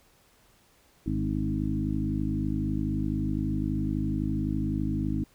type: harmonic tone with a mistuned harmonic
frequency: 51.91 Hz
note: G#1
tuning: in tune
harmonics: 1 / 2 / 3 / 4 / 5 / 6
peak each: -33 / -33 / -33 / -33 / -33 / -33 dBFS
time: 1.06-5.24 s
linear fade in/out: 5 ms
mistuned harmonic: 5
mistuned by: +23 cents
effects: pink hiss -62 dBFS RMS until 5.34 s